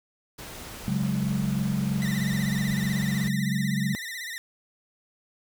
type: noise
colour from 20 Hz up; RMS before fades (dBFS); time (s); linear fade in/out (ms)
pink; -40; 0.38-3.29; 10
type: chord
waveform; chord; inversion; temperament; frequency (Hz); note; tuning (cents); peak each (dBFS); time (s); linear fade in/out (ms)
sine; C# suspended fourth; none; just; 138.59 / 184.79 / 207.9; C#3 / F#3 / G#3; 0 / -2 / +2; -28; 0.88-3.95; 0
type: tone with vibrato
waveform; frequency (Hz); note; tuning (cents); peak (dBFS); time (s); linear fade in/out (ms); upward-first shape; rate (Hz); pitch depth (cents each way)
sawtooth; 1909; A#6; +41; -30; 2.02-4.38; 0; sine; 16; 110
effects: none